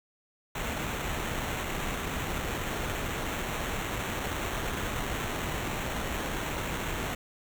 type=noise with sample-and-hold; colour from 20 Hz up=pink; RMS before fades=-33 dBFS; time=0.55-7.15 s; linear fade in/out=5 ms; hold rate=4900 Hz; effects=none